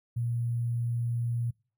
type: tone with sample-and-hold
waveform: sine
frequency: 118.5 Hz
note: A#2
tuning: 29 cents sharp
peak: -27 dBFS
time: 0.16-1.51 s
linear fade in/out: 10 ms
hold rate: 11025 Hz
effects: noise-tail reverb RT60 0.4 s tail -26 dB re dry